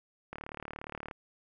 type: click train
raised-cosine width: 0.5 ms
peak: -25 dBFS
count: 30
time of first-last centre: 0.33-1.112 s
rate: 37.1 Hz
effects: none